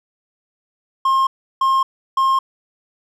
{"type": "tone bursts", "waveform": "triangle", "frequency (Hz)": 1067, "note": "C6", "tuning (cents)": 34, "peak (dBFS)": -11, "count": 3, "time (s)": [1.05, 2.39], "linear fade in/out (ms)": 5, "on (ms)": 220, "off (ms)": 340, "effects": []}